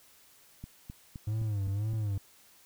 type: click train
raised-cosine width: 5 ms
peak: -29 dBFS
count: 6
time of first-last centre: 0.64-1.935 s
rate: 3.86 Hz
type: tone with vibrato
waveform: triangle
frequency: 103.8 Hz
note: G#2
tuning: in tune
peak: -27 dBFS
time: 1.27-2.18 s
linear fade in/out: 5 ms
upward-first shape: sine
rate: 1.9 Hz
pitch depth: 120 cents each way
effects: white hiss -60 dBFS RMS until 2.65 s